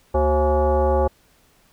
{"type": "tone with frequency modulation", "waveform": "sine", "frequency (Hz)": 233.1, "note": "A#3", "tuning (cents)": 0, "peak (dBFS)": -15, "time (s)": [0.14, 1.08], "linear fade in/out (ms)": 10, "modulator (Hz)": 304, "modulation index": 2.1, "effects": ["pink hiss -58 dBFS RMS until 1.72 s"]}